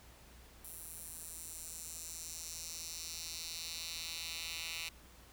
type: tone with high-pass filter sweep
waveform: 10% pulse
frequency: 164.81 Hz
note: E3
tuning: in tune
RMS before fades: -45 dBFS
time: 0.64-4.89 s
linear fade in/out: 5 ms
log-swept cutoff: 11000 to 2900 Hz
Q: 1.8
effects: added 60 Hz sine -60 dBFS peak until 5.32 s + pink hiss -60 dBFS RMS until 5.32 s